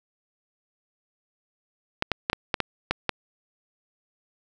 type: clicks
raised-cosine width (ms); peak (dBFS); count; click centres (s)
0.3; -6; 8; 2.024 / 2.117 / 2.299 / 2.331 / 2.542 / 2.603 / 2.91 / 3.093
effects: none